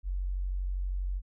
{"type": "tone", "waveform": "sine", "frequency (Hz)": 46.25, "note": "F#1", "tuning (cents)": 0, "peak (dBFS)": -29, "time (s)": [0.03, 1.22], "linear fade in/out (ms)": 50, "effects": []}